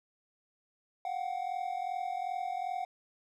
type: tone pair together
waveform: triangle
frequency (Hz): 716.4 / 759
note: F5 / F#5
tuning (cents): +44 / +44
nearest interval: minor second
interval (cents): 100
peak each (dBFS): -34 / -34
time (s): 1.05-2.85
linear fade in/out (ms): 2
effects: none